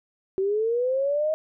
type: linear sweep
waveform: sine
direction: up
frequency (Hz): 375.9 to 633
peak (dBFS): -21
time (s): 0.38-1.34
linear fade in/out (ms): 0
effects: none